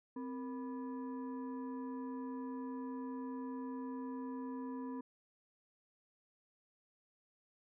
sine tone with frequency modulation, 260.1 Hz, C4, 10 cents flat, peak -40 dBFS, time 0.16-5.01 s, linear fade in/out 5 ms, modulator 725 Hz, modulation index 0.66, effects none

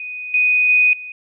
sine tone with level steps, 2489 Hz, D#7, in tune, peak -26 / -12 / -10 / -29 dBFS, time 0-1.12 s, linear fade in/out 2 ms, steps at 0.34 / 0.69 / 0.93 s, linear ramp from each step 2 ms, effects none

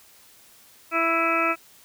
harmonic tone with a mistuned harmonic, 331 Hz, E4, 7 cents sharp, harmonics 1 / 2 / 3 / 4 / 5 / 6 / 7 / 8, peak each -29 / -28 / -34 / -23 / -36 / -34 / -29 / -27 dBFS, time 0.91-1.56 s, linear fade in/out 50 ms, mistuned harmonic 8, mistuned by -48 cents, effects white hiss -53 dBFS RMS until 1.84 s

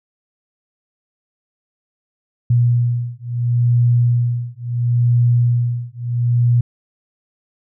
sine beating tone pair, 120 / 120.73 Hz, B2 / B2, -49 / -39 cents, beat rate 0.73 Hz, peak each -16 dBFS, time 2.5-6.61 s, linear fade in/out 5 ms, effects none

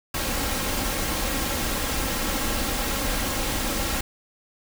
pink noise with comb filter, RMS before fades -26 dBFS, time 0.14-4.01 s, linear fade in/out 5 ms, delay 3.7 ms, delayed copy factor +0.5, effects none

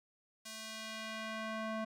square tone with band-pass filter sweep, 220 Hz, A3, in tune, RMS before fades -42 dBFS, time 0.45-1.85 s, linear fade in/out 10 ms, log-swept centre 6900 to 830 Hz, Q 0.71, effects none

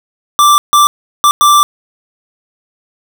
square tone bursts at uneven times, 1174.7 Hz, D6, in tune, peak -5 dBFS, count 4, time 0.39-0.58 / 0.73-0.87 / 1.24-1.31 / 1.41-1.63 s, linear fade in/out 0 ms, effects none

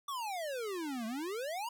square exponential two-way sweep, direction down then up, 1174.7 to 215.2 to 986 Hz, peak -37 dBFS, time 0.08-1.69 s, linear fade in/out 5 ms, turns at 1.06 s, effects none

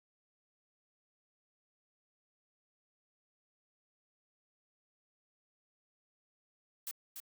blue noise with echo, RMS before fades -40 dBFS, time 6.87-6.91 s, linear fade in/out 0 ms, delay 290 ms, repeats 1, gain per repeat -5 dB, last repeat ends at 7.2 s, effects Opus 48 kbps

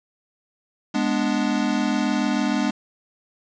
square chord, G# diminished, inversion none, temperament equal, 207.7 / 246.9 / 293.7 Hz, G#3 / B3 / D4, 0 / 0 / 0 cents, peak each -25 dBFS, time 0.94-2.71 s, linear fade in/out 10 ms, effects resampled to 16000 Hz + 7-bit

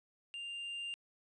triangle tone with level ramp, 2794 Hz, F7, in tune, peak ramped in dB -40 to -37 dBFS, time 0.34-0.94 s, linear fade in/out 0 ms, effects resampled to 22050 Hz

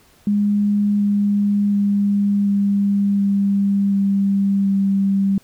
sine tone with pitch steps, 205.2 / 203.7 / 202.1 / 200.6 / 199.13 / 197.64 / 196.16 Hz, G#3 / G#3 / G#3 / G3 / G3 / G3 / G3, -21 / -33 / -47 / +40 / +27 / +14 / +1 cents, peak -14 dBFS, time 0.27-5.38 s, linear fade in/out 2 ms, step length 730 ms, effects pink hiss -53 dBFS RMS until 5.43 s

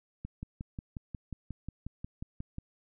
click train, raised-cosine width 5 ms, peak -26 dBFS, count 14, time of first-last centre 0.25-2.584 s, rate 5.57 Hz, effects none

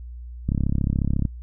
click train, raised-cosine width 5 ms, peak -10 dBFS, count 27, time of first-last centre 0.49-1.252 s, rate 34.1 Hz, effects noise-tail reverb RT60 0.1 s tail -26 dB re dry + added 60 Hz sine -34 dBFS peak until 1.42 s

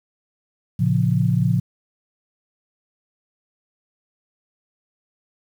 sine chord, Bb minor, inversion none, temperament equal with one note detuned, 114.8 / 138.59 / 174.61 Hz, Bb2 / Db3 / F3, -26 / 0 / 0 cents, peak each -20 dBFS, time 0.79-1.6 s, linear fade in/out 10 ms, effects 8-bit

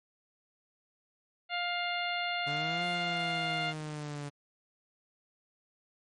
harmonic tone, 703 Hz, F5, 11 cents sharp, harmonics 1 / 2 / 3 / 4 / 5 / 6, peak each -35 / -38 / -36 / -38 / -42 / -44 dBFS, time 1.49-3.74 s, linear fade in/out 50 ms
sawtooth exponential two-way sweep, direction up then down, 143.2 to 176.6 to 143.2 Hz, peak -33 dBFS, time 2.46-4.3 s, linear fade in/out 20 ms, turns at 2.85 s
effects MP3 48 kbps

